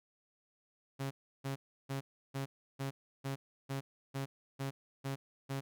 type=tone bursts; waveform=sawtooth; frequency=136.4 Hz; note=C#3; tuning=28 cents flat; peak=-32 dBFS; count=11; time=0.99-5.61 s; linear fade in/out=20 ms; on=120 ms; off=330 ms; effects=none